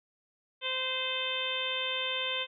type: harmonic tone with a mistuned harmonic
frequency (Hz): 518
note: C5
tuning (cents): -17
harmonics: 1 / 2 / 3 / 4 / 5 / 6 / 7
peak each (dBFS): -39 / -41 / -42 / -40 / -37 / -35 / -36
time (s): 0.61-2.47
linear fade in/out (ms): 50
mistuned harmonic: 7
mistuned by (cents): -22
effects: none